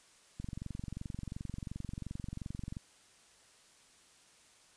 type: click train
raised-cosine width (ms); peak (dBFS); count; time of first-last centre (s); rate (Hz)
5; -28; 55; 0.4-2.768; 22.8
effects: white hiss -63 dBFS RMS until 4.76 s + resampled to 22050 Hz